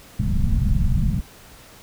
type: low-pass noise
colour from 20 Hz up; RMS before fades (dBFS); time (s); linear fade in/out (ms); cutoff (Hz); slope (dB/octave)
pink; -19; 0.19-1.21; 10; 210; 48
effects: pink hiss -46 dBFS RMS until 1.82 s